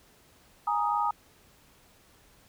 sine chord, Ab suspended second, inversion none, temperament just, 830.6 / 934.4 / 1245.9 Hz, Ab5 / Bb5 / Eb6, 0 / +4 / +2 cents, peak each -29 dBFS, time 0.67-1.11 s, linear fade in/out 5 ms, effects pink hiss -60 dBFS RMS until 2.48 s

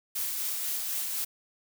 blue noise with tremolo, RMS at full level -31 dBFS, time 0.15-1.25 s, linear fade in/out 10 ms, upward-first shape sine, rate 4 Hz, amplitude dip 25%, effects none

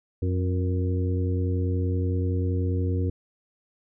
harmonic tone with a mistuned harmonic, 90.5 Hz, F#2, 38 cents flat, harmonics 1 / 2 / 3 / 4 / 5, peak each -23 / -36 / -32 / -35 / -35 dBFS, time 0.22-3.1 s, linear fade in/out 5 ms, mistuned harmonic 5, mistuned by +54 cents, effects none

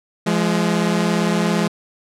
sawtooth tone pair together, 172.27 / 209.8 Hz, F3 / G#3, -23 / +18 cents, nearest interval minor third, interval 341 cents, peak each -15 dBFS, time 0.26-1.68 s, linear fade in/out 10 ms, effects low-pass 9000 Hz 12 dB/octave

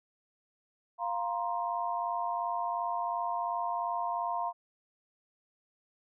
sine chord, F suspended fourth, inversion none, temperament equal with one note detuned, 698.5 / 943.7 / 1046.5 Hz, F5 / Bb5 / C6, 0 / +21 / 0 cents, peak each -34 / -34 / -36 dBFS, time 0.98-4.53 s, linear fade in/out 50 ms, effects none

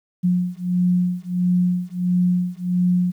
sine beating tone pair, 178.5 / 180 Hz, F3 / F#3, +38 / -47 cents, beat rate 1.5 Hz, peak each -20 dBFS, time 0.23-3.12 s, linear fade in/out 20 ms, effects 9-bit

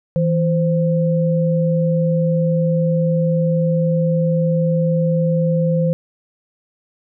sine tone pair together, 163.3 / 519.5 Hz, E3 / C5, -16 / -12 cents, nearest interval octave + minor sixth, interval 2004 cents, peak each -15 / -19 dBFS, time 0.16-5.93 s, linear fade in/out 0 ms, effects none

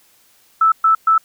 sine tone bursts, 1315 Hz, E6, 5 cents flat, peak -9 dBFS, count 3, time 0.61-1.18 s, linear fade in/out 5 ms, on 110 ms, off 120 ms, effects white hiss -54 dBFS RMS until 1.24 s

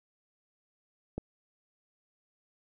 click, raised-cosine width 2 ms, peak -21 dBFS, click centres 1.18 s, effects none

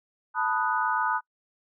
sine chord, B dominant seventh, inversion third, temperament equal, 880 / 987.8 / 1244.5 / 1480 Hz, A5 / B5 / D#6 / F#6, 0 / 0 / 0 / 0 cents, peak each -29 dBFS, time 0.34-1.21 s, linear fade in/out 50 ms, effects noise-tail reverb RT60 0.1 s tail -25 dB re dry

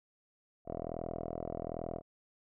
5% pulse tone with low-pass filter, 41.2 Hz, E1, in tune, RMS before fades -40 dBFS, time 0.65-2.02 s, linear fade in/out 50 ms, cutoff 690 Hz, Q 8.7, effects none

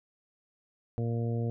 harmonic tone, 116.54 Hz, A#2, in tune, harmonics 1 / 2 / 3 / 4 / 5 / 6, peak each -29 / -36 / -42 / -38 / -46 / -47 dBFS, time 0.98-1.5 s, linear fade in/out 0 ms, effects none

